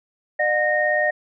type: tone cluster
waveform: sine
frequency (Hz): 604 / 721 / 1852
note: D5 / F#5 / A#6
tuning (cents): +48 / -45 / -12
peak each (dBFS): -21 / -25 / -20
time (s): 0.39-1.11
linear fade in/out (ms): 10
effects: none